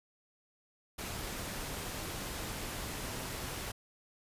pink noise, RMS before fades -40 dBFS, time 0.98-3.72 s, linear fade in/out 10 ms, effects resampled to 32000 Hz

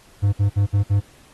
triangle tone bursts, 100.9 Hz, G#2, 49 cents flat, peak -12 dBFS, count 5, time 0.22-1.006 s, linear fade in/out 20 ms, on 110 ms, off 59 ms, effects pink hiss -52 dBFS RMS until 1.33 s + AAC 32 kbps

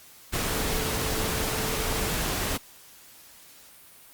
sine tone in noise, 439.3 Hz, A4, 3 cents flat, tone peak -36 dBFS, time 0.49-2.13 s, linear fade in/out 20 ms, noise pink, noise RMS -28 dBFS, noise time 0.32-2.58 s, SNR -11 dB, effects white hiss -51 dBFS RMS until 4.13 s + Opus 48 kbps

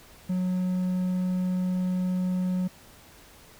triangle tone, 183 Hz, F#3, 19 cents flat, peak -22 dBFS, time 0.29-2.68 s, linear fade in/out 10 ms, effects pink hiss -52 dBFS RMS until 3.59 s

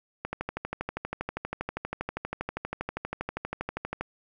click train, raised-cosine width 0.5 ms, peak -16 dBFS, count 48, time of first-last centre 0.25-4.01 s, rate 12.5 Hz, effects none

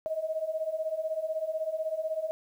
sine beating tone pair, 622.3 / 638.3 Hz, D#5 / D#5, 0 / +44 cents, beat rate 16 Hz, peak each -34 / -31 dBFS, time 0.06-2.31 s, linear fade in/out 0 ms, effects 10-bit

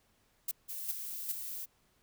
violet noise bursts, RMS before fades -34 dBFS, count 3, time 0.48-1.319 s, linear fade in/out 5 ms, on 33 ms, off 370 ms
violet noise, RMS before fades -41 dBFS, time 0.68-1.66 s, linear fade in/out 20 ms
effects pink hiss -71 dBFS RMS until 2.02 s

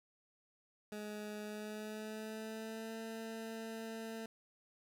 20% pulse tone with pitch glide, 210.4 to 224.2 Hz, G#3 to A3, +23 to +33 cents, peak -38 dBFS, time 0.92-4.26 s, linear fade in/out 2 ms, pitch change +110 cents, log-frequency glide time 1.43-2.96 s, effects none

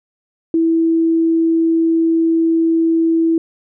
sine tone, 328.2 Hz, E4, 8 cents flat, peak -11 dBFS, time 0.54-3.38 s, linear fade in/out 2 ms, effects none

